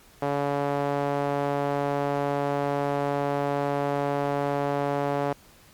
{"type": "tone with band-pass filter", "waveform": "sawtooth", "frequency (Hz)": 142.3, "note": "C#3", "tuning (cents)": 46, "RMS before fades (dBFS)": -26, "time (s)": [0.22, 5.33], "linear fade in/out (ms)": 5, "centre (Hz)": 660, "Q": 1.4, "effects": ["pink hiss -54 dBFS RMS until 5.73 s", "MP3 96 kbps"]}